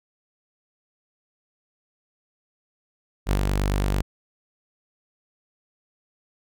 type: tone with ADSR envelope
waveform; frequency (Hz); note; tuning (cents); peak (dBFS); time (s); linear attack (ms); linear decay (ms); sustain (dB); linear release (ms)
sawtooth; 49; G1; 0; -14; 3.26-4.02; 52; 63; -3; 6
effects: none